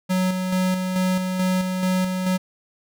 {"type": "tone with tremolo", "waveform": "square", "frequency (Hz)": 185, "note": "F#3", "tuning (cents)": 0, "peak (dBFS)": -19, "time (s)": [0.09, 2.38], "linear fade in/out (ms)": 20, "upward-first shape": "square", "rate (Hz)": 2.3, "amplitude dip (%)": 40, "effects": []}